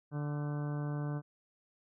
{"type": "harmonic tone with a mistuned harmonic", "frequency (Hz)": 146.83, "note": "D3", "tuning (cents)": 0, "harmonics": [1, 2, 3, 4, 5, 6, 7, 8, 9, 10], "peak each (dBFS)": [-34, -42, -48, -49, -52, -55, -54, -54, -59, -54], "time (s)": [0.11, 1.22], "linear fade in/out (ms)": 50, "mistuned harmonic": 10, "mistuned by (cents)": 58, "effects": []}